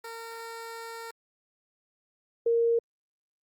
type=tone pair in turn; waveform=15% pulse / sine; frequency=458 / 464.9 Hz; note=A#4 / A#4; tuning=-31 / -5 cents; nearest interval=unison; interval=26 cents; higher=second; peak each=-32 / -21 dBFS; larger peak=second; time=0.04-1.11 / 2.46-2.79 s; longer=first; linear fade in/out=5 ms; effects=Opus 48 kbps